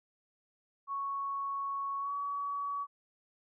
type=tone with pitch glide; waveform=sine; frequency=1108.7 to 1133.3 Hz; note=C#6 to C#6; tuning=0 to +38 cents; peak=-33 dBFS; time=0.87-2.87 s; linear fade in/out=50 ms; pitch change=+38 cents; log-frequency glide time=1.99-2.13 s; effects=none